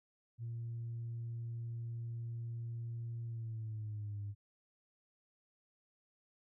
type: tone with pitch glide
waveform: sine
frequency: 116.54 to 102.04 Hz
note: A#2 to G#2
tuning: 0 to -30 cents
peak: -38 dBFS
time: 0.38-4.35 s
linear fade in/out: 50 ms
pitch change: -230 cents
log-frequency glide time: 3.25-4.21 s
effects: tanh soft clip ceiling -36 dBFS